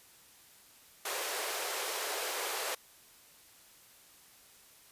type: high-pass noise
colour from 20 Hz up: pink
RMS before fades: -36 dBFS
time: 1.05-2.75 s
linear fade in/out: 5 ms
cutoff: 390 Hz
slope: 48 dB/octave
effects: white hiss -59 dBFS RMS until 4.91 s + resampled to 32000 Hz